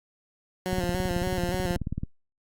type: tone with vibrato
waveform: 15% pulse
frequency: 180 Hz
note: F#3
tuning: 47 cents flat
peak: -21 dBFS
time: 0.66-1.76 s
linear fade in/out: 0 ms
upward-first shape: square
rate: 3.5 Hz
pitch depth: 40 cents each way
type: click train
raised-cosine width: 5 ms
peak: -17 dBFS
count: 25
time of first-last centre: 0.73-2.034 s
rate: 18.4 Hz
effects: Opus 48 kbps